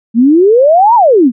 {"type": "exponential two-way sweep", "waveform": "sine", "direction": "up then down", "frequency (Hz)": [219.8, 985, 219.8], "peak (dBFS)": -3, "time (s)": [0.14, 1.32], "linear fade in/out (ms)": 50, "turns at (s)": 0.95, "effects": []}